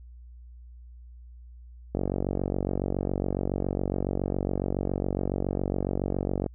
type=click train; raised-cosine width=2 ms; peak=-14 dBFS; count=214; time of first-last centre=1.95-6.463 s; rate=47.2 Hz; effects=added 60 Hz sine -44 dBFS peak until 6.54 s